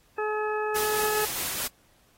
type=harmonic tone; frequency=426.3 Hz; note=G#4; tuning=45 cents sharp; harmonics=1 / 2 / 3 / 4 / 6; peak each=-28 / -32 / -34 / -35 / -42 dBFS; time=0.18-1.25 s; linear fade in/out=5 ms
type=noise with tremolo; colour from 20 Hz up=white; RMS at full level=-30 dBFS; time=0.75-1.68 s; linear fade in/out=10 ms; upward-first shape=sine; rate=4.8 Hz; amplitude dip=25%
effects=pink hiss -63 dBFS RMS until 2.17 s + AAC 48 kbps